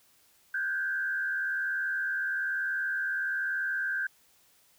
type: tone with frequency modulation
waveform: sine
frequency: 1568 Hz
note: G6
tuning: in tune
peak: -28 dBFS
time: 0.54-4.07 s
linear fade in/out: 5 ms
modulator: 81.1 Hz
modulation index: 0.87
effects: white hiss -64 dBFS RMS until 4.78 s